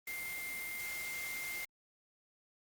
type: tone in noise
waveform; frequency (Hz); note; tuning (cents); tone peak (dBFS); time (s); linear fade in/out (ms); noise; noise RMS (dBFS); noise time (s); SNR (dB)
sine; 2104; C7; +9; -40; 0.07-1.65; 5; white; -45; 0.07-1.65; +2
effects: Opus 32 kbps